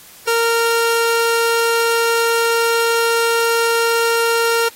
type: tone pair together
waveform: sawtooth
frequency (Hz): 462.4 / 1387.2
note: A#4 / F6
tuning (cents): -14 / -12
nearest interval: octave + perfect fifth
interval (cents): 1902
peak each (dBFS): -11 / -20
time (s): 0.27-4.69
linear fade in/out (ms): 10
effects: white hiss -42 dBFS RMS until 4.75 s + AAC 48 kbps